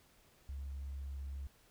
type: tone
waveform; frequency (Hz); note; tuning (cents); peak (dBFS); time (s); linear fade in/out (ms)
sine; 68.9; C#2; -10; -39; 0.49-1.47; 0
effects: tanh soft clip ceiling -37 dBFS + pink hiss -67 dBFS RMS until 1.7 s